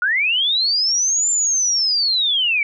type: linear two-way sweep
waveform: sine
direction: up then down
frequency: 1396.9 to 7270 to 2237 Hz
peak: -15 dBFS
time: 0.02-2.63 s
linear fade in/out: 2 ms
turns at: 1.3 s
effects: none